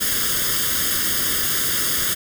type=noise with comb filter; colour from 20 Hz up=white; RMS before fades=-21 dBFS; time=0-2.15 s; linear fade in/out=20 ms; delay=0.6 ms; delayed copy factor=+0.8; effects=none